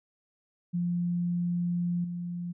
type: tone with level steps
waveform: sine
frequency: 174.61 Hz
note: F3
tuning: in tune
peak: -26 / -32 dBFS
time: 0.73-2.53 s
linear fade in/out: 20 ms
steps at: 2.04 s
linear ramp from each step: 5 ms
effects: none